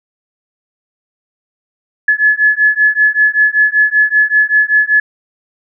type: beating tone pair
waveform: sine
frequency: 1708 / 1713.2 Hz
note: G#6 / A6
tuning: +48 / -47 cents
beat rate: 5.2 Hz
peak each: -11 dBFS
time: 2.08-5 s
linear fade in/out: 5 ms
effects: none